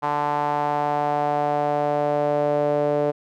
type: tone with band-pass filter sweep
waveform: sawtooth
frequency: 146.83 Hz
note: D3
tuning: in tune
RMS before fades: -22 dBFS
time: 0.02-3.12 s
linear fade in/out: 20 ms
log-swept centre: 930 to 530 Hz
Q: 3.9
effects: none